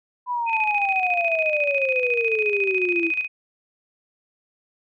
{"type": "exponential sweep", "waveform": "sine", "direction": "down", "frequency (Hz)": [1000, 325.3], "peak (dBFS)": -22, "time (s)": [0.26, 3.12], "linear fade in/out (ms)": 50}
{"type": "tone with tremolo", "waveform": "sine", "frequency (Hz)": 2506, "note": "D#7", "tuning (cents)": 12, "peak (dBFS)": -19, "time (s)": [0.46, 3.28], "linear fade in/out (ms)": 50, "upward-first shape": "square", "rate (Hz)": 14, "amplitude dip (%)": 60}
{"effects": []}